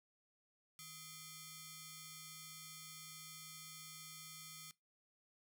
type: ring-modulated tone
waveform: 5% pulse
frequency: 1108.7 Hz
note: C#6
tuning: in tune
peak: -36 dBFS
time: 0.79-4.71 s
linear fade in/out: 0 ms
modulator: 951 Hz
effects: noise-tail reverb RT60 0.2 s tail -21 dB re dry